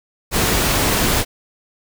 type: noise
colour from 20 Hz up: pink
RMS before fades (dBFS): -17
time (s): 0.31-1.25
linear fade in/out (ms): 50
effects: none